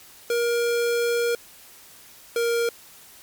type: tone pair in turn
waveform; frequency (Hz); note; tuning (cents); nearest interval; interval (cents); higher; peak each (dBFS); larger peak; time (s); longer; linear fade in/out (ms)
square; 472.6 / 468; A#4 / A#4; +24 / +7; unison; 17; first; -21; neither; 0.3-1.35 / 2.36-2.69; first; 2
effects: white hiss -48 dBFS RMS until 3.22 s + MP3 96 kbps